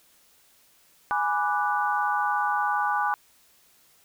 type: chord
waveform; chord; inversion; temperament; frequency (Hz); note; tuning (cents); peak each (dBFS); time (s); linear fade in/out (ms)
sine; G# half-diminished seventh; none; equal; 830.6 / 987.8 / 1174.7 / 1480; G#5 / B5 / D6 / F#6; 0 / 0 / 0 / 0; -26 / -30 / -28 / -29; 1.11-3.14; 0
effects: white hiss -60 dBFS RMS until 4.04 s